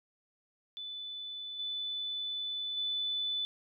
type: tone with level steps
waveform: sine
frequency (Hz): 3495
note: A7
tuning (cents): -12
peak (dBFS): -39 / -34 / -31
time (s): 0.77-3.45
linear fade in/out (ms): 0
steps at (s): 1.59 / 2.77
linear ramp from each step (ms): 5
effects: none